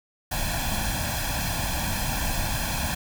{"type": "noise with comb filter", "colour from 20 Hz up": "pink", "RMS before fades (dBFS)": -27, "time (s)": [0.31, 2.95], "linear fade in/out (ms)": 10, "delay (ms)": 1.2, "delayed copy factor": 0.85, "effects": []}